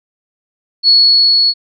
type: tone with level ramp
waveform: sine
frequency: 4378 Hz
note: C#8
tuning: 22 cents flat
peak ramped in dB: -4 to -8 dBFS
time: 0.83-1.54 s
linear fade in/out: 50 ms
effects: none